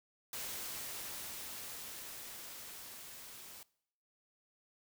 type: noise with level ramp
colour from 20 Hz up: white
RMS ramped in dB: -42 to -52 dBFS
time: 0.33-3.63 s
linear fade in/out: 2 ms
effects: noise-tail reverb RT60 0.7 s tail -22 dB re dry